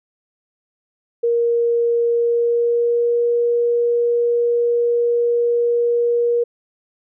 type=tone with pitch glide; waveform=sine; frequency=470 to 474.9 Hz; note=A#4 to A#4; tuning=+14 to +32 cents; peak=-14 dBFS; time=1.23-6.44 s; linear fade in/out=10 ms; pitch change=+18 cents; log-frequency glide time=2.09-3.22 s; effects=none